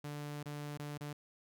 sawtooth tone with dropouts, 146.83 Hz, D3, in tune, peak -37 dBFS, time 0.04-1.13 s, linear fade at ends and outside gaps 5 ms, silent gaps 0.43-0.457 / 0.775-0.794 / 0.977-1.008 s, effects none

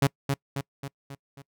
sawtooth tone with echo, 138.59 Hz, C#3, in tune, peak -14 dBFS, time 0.02-0.07 s, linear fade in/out 5 ms, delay 270 ms, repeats 5, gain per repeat -5 dB, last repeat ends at 1.42 s, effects noise-tail reverb RT60 0.1 s tail -25 dB re dry

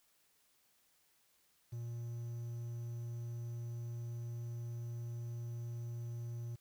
triangle tone with quantisation, 118.1 Hz, A#2, 23 cents sharp, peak -38 dBFS, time 1.72-6.56 s, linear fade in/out 10 ms, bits 11, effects white hiss -73 dBFS RMS until 6.6 s

